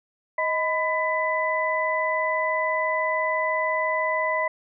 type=tone cluster; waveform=sine; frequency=629 / 1003 / 1997 Hz; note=D#5 / B5 / B6; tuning=+19 / +26 / +19 cents; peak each=-26 dBFS; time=0.38-4.48 s; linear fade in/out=5 ms; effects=none